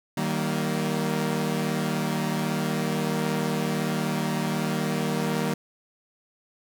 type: chord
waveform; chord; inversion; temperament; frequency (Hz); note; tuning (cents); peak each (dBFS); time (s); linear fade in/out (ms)
sawtooth; Eb major; none; equal with one note detuned; 155.56 / 191.74 / 233.1; Eb3 / G3 / Bb3; 0 / -38 / 0; -25; 0.17-5.54; 5
effects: none